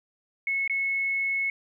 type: tone with dropouts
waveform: sine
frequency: 2192 Hz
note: C#7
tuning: 20 cents flat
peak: -24 dBFS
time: 0.47-1.5 s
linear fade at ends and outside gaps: 2 ms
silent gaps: 0.677-0.697 s
effects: 11-bit